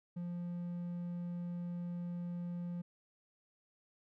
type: tone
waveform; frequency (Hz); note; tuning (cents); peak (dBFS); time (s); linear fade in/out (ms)
triangle; 174.61; F3; 0; -36; 0.16-2.82; 10
effects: none